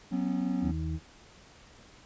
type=chord; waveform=triangle; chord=F# suspended fourth; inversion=none; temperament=equal with one note detuned; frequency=185 / 246.9 / 271.9 Hz; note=F#3 / B3 / C#4; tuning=0 / 0 / -33 cents; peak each=-30 dBFS; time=0.11-0.72 s; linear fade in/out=20 ms
type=harmonic tone; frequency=79.6 Hz; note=D#2; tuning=40 cents sharp; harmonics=1 / 2 / 4; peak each=-32 / -34 / -40 dBFS; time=0.61-1 s; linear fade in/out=50 ms
effects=pink hiss -55 dBFS RMS until 2.05 s + resampled to 16000 Hz